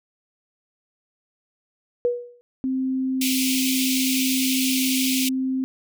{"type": "tone with exponential decay", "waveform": "sine", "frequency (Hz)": 484.3, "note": "B4", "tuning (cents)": -34, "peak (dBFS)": -15, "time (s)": [2.05, 2.41], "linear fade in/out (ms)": 0, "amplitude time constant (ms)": 78}
{"type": "tone", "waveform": "sine", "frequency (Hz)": 261.6, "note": "C4", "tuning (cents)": 0, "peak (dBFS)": -21, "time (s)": [2.64, 5.64], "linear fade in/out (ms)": 0}
{"type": "high-pass noise", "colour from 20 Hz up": "pink", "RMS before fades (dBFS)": -25, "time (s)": [3.21, 5.29], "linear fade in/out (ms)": 5, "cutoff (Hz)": 2200, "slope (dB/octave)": 96}
{"effects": []}